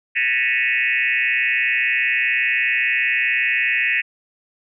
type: tone with frequency modulation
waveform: sine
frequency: 2217 Hz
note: C#7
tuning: in tune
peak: -16 dBFS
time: 0.15-4.02 s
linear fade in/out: 20 ms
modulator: 125 Hz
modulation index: 3.7
effects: none